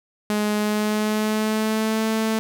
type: tone with pitch glide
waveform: sawtooth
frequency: 210 to 220.8 Hz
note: G#3 to A3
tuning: +19 to +6 cents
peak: -16 dBFS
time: 0.3-2.39 s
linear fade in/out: 0 ms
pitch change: +87 cents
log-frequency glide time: 0.57-2.07 s
effects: none